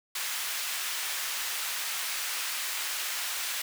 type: high-pass noise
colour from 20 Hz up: pink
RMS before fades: -33 dBFS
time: 0.15-3.62 s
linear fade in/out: 5 ms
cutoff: 1600 Hz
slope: 12 dB/octave
effects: none